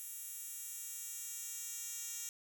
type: tone with high-pass filter sweep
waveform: 10% pulse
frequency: 466.2 Hz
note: A#4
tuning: in tune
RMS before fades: -45 dBFS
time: 0-2.29 s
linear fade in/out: 0 ms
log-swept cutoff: 10000 to 6400 Hz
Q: 1.3
effects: none